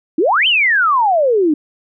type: exponential two-way sweep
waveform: sine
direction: up then down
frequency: 287.1 to 3159 to 287.1 Hz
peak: -10 dBFS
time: 0.18-1.54 s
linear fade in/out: 5 ms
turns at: 0.47 s
effects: none